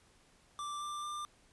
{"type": "tone with pitch steps", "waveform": "square", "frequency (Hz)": [1174.7, 1183.6, 1192.5], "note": ["D6", "D6", "D6"], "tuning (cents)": [0, 13, 26], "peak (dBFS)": -39, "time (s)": [0.59, 1.25], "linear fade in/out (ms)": 0, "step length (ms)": 220, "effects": ["pink hiss -66 dBFS RMS until 1.52 s", "resampled to 24000 Hz"]}